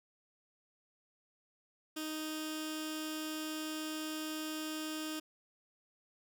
15% pulse tone with notch filter, 311.1 Hz, D#4, in tune, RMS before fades -40 dBFS, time 1.96-5.2 s, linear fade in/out 10 ms, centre 800 Hz, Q 0.53, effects none

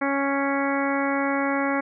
harmonic tone with a mistuned harmonic, 277.2 Hz, C#4, in tune, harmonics 1 / 2 / 3 / 4 / 5 / 6 / 7 / 8, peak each -25 / -28 / -30 / -31 / -32 / -33 / -33 / -34 dBFS, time 0.01-1.81 s, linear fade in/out 10 ms, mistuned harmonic 7, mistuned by +21 cents, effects none

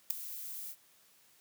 violet noise with ADSR envelope, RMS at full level -26 dBFS, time 0.1-0.76 s, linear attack 6 ms, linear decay 5 ms, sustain -17 dB, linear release 67 ms, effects white hiss -65 dBFS RMS until 1.4 s + high-pass 80 Hz 12 dB/octave

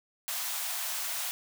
white high-pass noise, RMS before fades -34 dBFS, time 0.28-1.31 s, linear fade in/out 0 ms, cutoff 610 Hz, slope 96 dB/octave, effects none

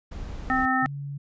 brown noise, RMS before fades -35 dBFS, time 0.11-0.66 s, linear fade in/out 10 ms
harmonic tone, 259.7 Hz, C4, 13 cents flat, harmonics 1 / 3 / 5 / 7, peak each -26 / -26 / -26 / -26 dBFS, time 0.5-0.86 s, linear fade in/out 0 ms
sine tone, 141.4 Hz, C#3, 35 cents sharp, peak -31 dBFS, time 0.82-1.18 s, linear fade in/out 10 ms
effects resampled to 16000 Hz

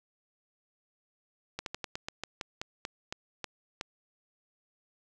slowing click train, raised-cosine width 0.2 ms, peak -18 dBFS, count 13, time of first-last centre 1.59-3.811 s, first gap 72 ms, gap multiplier 1.16, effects none

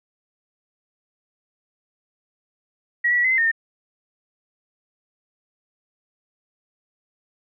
sine tone with pitch steps, 1914 / 1946 / 1934 / 2042 / 2069 / 1834 / 1815 Hz, A#6 / B6 / B6 / C7 / C7 / A#6 / A#6, +45 / -26 / -37 / -43 / -20 / -29 / -47 cents, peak -16 dBFS, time 3.04-3.516 s, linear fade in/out 10 ms, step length 68 ms, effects none

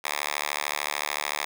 5% pulse tone with high-pass filter, 73.42 Hz, D2, in tune, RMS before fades -30 dBFS, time 0.04-1.45 s, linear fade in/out 5 ms, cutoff 1300 Hz, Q 1.1, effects none

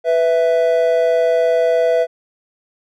triangle tone pair together, 496.2 / 659.3 Hz, B4 / E5, +8 / 0 cents, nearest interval perfect fourth, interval 492 cents, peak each -13 dBFS, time 0.04-2.07 s, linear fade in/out 50 ms, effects none

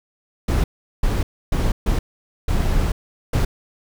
brown noise bursts at uneven times, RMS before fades -18 dBFS, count 6, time 0.48-0.64 / 1.03-1.23 / 1.52-1.72 / 1.86-1.99 / 2.48-2.92 / 3.33-3.45 s, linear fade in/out 5 ms, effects none

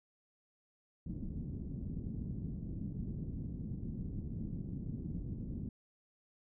white low-pass noise, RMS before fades -41 dBFS, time 1.06-5.69 s, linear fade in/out 5 ms, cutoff 230 Hz, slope 24 dB/octave, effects none

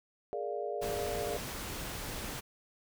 sine chord, Bb dominant seventh, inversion third, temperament equal, 415.3 / 466.2 / 587.3 / 698.5 Hz, Ab4 / Bb4 / D5 / F5, 0 / 0 / 0 / 0 cents, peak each -38 / -40 / -39 / -40 dBFS, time 0.33-1.37 s, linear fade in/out 0 ms
pink noise, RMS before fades -40 dBFS, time 0.81-2.41 s, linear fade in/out 20 ms
effects none

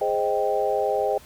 sine chord, Ab major seventh, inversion none, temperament equal, 415.3 / 523.3 / 622.3 / 784 Hz, Ab4 / C5 / Eb5 / G5, 0 / 0 / 0 / 0 cents, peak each -26 dBFS, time 0.01-1.18 s, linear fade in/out 5 ms, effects pink hiss -49 dBFS RMS until 1.25 s

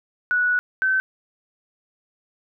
sine tone pair in turn, 1471 / 1534.6 Hz, F#6 / G6, -11 / -37 cents, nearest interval minor second, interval 74 cents, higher second, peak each -17 dBFS, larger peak neither, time 0.31-0.59 / 0.82-1 s, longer first, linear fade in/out 0 ms, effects none

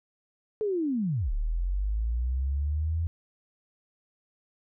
sine linear two-way sweep, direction down then up, 440 to 35.27 to 84.5 Hz, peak -25 dBFS, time 0.61-3.07 s, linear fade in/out 0 ms, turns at 1.32 s, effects none

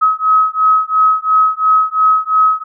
sine beating tone pair, 1275 / 1277.9 Hz, D#6 / D#6, +42 / +46 cents, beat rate 2.9 Hz, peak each -12 dBFS, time 0.01-2.64 s, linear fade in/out 20 ms, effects none

